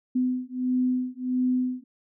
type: beating tone pair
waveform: sine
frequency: 252.2 / 253.7 Hz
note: B3 / B3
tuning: +36 / +47 cents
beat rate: 1.5 Hz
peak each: -26 dBFS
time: 0.15-1.84 s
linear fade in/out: 10 ms
effects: none

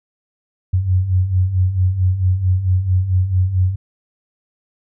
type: beating tone pair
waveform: sine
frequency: 89.3 / 93.8 Hz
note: F2 / F#2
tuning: +39 / +24 cents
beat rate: 4.5 Hz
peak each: -20 / -14 dBFS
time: 0.73-3.76 s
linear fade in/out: 10 ms
effects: none

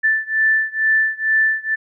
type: beating tone pair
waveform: sine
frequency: 1761 / 1763.2 Hz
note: A6 / A6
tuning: +1 / +3 cents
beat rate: 2.2 Hz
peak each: -17 / -18 dBFS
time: 0.03-1.76 s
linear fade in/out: 20 ms
effects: none

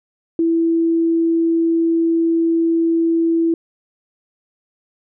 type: tone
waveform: sine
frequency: 331.1 Hz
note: E4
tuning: 8 cents sharp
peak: -13 dBFS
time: 0.39-3.54 s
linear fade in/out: 2 ms
effects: none

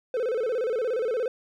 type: tone with vibrato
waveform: triangle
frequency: 473 Hz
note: A#4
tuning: 25 cents sharp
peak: -22 dBFS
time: 0.14-1.28 s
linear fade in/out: 2 ms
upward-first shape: square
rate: 17 Hz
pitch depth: 130 cents each way
effects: none

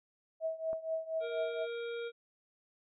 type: tone with tremolo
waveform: sine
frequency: 645 Hz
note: E5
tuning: 38 cents flat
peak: -30 dBFS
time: 0.4-1.67 s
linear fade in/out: 50 ms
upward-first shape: triangle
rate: 4.2 Hz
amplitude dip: 90%
type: click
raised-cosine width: 1 ms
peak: -33 dBFS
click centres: 0.731 s
type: harmonic tone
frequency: 468.6 Hz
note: A#4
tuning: 9 cents sharp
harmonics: 1 / 3 / 5 / 7 / 8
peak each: -37 / -47 / -51 / -54 / -55 dBFS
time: 1.2-2.12 s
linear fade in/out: 50 ms
effects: none

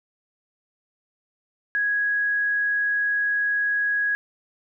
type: tone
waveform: sine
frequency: 1661.2 Hz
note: G#6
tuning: in tune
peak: -20 dBFS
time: 1.75-4.15 s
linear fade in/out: 0 ms
effects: none

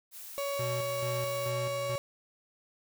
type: noise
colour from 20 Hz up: blue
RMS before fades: -45 dBFS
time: 0.11-1.53 s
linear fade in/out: 50 ms
type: tone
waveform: 35% pulse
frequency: 561 Hz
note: C#5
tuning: 21 cents sharp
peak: -30 dBFS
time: 0.38-1.98 s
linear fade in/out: 0 ms
type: tone with tremolo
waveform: square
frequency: 123.47 Hz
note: B2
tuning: in tune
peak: -35 dBFS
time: 0.59-1.96 s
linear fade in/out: 5 ms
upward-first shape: square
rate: 2.3 Hz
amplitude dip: 55%
effects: none

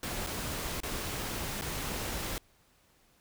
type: noise with dropouts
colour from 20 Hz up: pink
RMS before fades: -36 dBFS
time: 0.03-2.38 s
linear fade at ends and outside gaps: 1 ms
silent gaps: 0.264-0.27 / 0.803-0.833 / 1.612-1.62 s
effects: pink hiss -66 dBFS RMS until 3.2 s

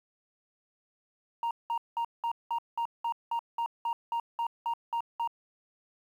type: tone bursts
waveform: sine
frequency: 932.3 Hz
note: A#5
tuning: in tune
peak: -25 dBFS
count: 15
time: 1.43-5.275 s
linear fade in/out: 2 ms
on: 79 ms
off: 190 ms
effects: tanh soft clip ceiling -27 dBFS + 10-bit

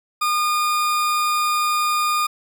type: tone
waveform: 40% pulse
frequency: 1217 Hz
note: D#6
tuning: 39 cents flat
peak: -17 dBFS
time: 0.21-2.27 s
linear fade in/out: 10 ms
effects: none

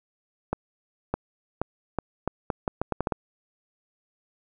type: accelerating click train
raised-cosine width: 1 ms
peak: -11 dBFS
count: 12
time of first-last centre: 0.53-3.122 s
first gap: 610 ms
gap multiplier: 0.78
effects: none

